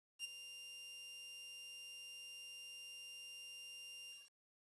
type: tone with ADSR envelope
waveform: sawtooth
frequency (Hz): 2794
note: F7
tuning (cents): 0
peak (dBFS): -37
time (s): 0.19-4.31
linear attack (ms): 53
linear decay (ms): 18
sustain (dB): -11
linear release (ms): 200
effects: resampled to 24000 Hz + 11-bit